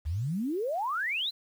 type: exponential sweep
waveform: sine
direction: up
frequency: 69.3 to 4186 Hz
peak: -28 dBFS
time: 0.05-1.31 s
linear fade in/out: 20 ms
effects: 9-bit